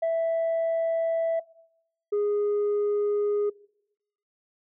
sine tone pair in turn, 659.3 / 412.9 Hz, E5 / G#4, 0 / -10 cents, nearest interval minor sixth, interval 810 cents, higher first, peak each -20 dBFS, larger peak neither, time 0.02-1.4 / 2.12-3.5 s, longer neither, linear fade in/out 10 ms, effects noise-tail reverb RT60 0.8 s tail -23 dB re dry + tanh soft clip ceiling -21 dBFS

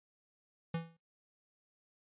square tone with exponential decay, 165.5 Hz, E3, 7 cents sharp, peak -32 dBFS, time 0.74-0.97 s, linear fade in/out 5 ms, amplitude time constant 49 ms, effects noise-tail reverb RT60 0.3 s tail -26 dB re dry + resampled to 8000 Hz

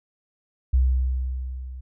sine tone with level ramp, 64 Hz, C2, 38 cents flat, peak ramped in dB -14 to -34 dBFS, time 0.73-1.81 s, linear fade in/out 10 ms, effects none

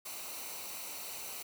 white noise with comb filter, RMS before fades -43 dBFS, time 0.05-1.43 s, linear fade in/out 10 ms, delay 0.59 ms, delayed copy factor -0.6, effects none

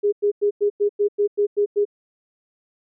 sine tone bursts, 410.6 Hz, G#4, 20 cents flat, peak -15 dBFS, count 10, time 0.03-1.853 s, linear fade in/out 20 ms, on 95 ms, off 97 ms, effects none

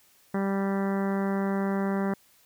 harmonic tone, 196 Hz, G3, in tune, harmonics 1 / 2 / 3 / 4 / 5 / 6 / 7 / 8 / 9 / 10, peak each -26 / -32 / -36 / -38 / -40 / -42 / -43 / -44 / -45 / -46 dBFS, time 0.34-2.14 s, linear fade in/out 5 ms, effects white hiss -61 dBFS RMS until 2.45 s

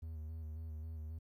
triangle tone with vibrato, 79 Hz, D#2, 27 cents sharp, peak -40 dBFS, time 0.02-1.19 s, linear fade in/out 10 ms, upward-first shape square, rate 3.7 Hz, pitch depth 35 cents each way, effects 13-bit

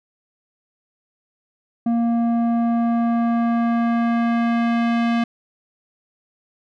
square tone with low-pass filter sweep, 233.4 Hz, A#3, 2 cents sharp, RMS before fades -19 dBFS, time 1.86-5.24 s, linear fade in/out 5 ms, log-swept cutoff 570 to 2900 Hz, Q 1, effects none

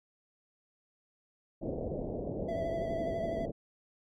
white low-pass noise, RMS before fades -37 dBFS, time 1.61-3.52 s, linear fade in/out 20 ms, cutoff 630 Hz, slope 48 dB/octave
triangle tone with vibrato, 663 Hz, E5, 10 cents sharp, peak -32 dBFS, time 2.48-3.46 s, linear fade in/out 10 ms, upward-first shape sine, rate 12 Hz, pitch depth 28 cents each way
effects none

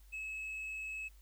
sine tone with tanh clipping, 2584 Hz, E7, 35 cents flat, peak -40 dBFS, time 0.12-1.09 s, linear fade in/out 20 ms, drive 2 dB, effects added 50 Hz sine -56 dBFS peak until 1.21 s + white hiss -69 dBFS RMS until 1.21 s

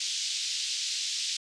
pink band-pass noise, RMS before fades -32 dBFS, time 0-1.37 s, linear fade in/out 5 ms, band 3300 to 6600 Hz, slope 24 dB/octave, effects resampled to 22050 Hz

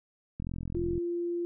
click train, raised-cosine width 5 ms, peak -24 dBFS, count 26, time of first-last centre 0.4-0.979 s, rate 43.2 Hz
sine tone, 345.8 Hz, F4, 17 cents flat, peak -29 dBFS, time 0.75-1.45 s, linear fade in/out 0 ms
effects none

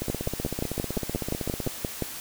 two click trains, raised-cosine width 2 ms, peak -13 / -16 dBFS, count 12 / 27, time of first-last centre 0.1-2.023 / 0.02-1.666 s, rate 5.72 / 15.8 Hz, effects white hiss -38 dBFS RMS until 2.2 s

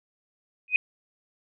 sine tone with exponential growth, 2500 Hz, D#7, 8 cents sharp, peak -12 dBFS, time 0.68-0.76 s, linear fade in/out 1 ms, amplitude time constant 16 ms, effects none

